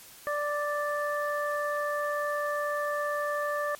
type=harmonic tone; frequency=587.3 Hz; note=D5; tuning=in tune; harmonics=1 / 2 / 3; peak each=-30 / -32 / -34 dBFS; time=0.27-3.75 s; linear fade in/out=0 ms; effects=white hiss -50 dBFS RMS until 3.79 s + MP3 64 kbps